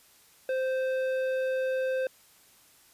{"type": "tone with tanh clipping", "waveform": "triangle", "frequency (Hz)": 521, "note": "C5", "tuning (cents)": -7, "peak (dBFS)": -28, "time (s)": [0.49, 2.07], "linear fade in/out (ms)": 2, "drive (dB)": 15, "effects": ["white hiss -59 dBFS RMS until 2.93 s", "resampled to 32000 Hz"]}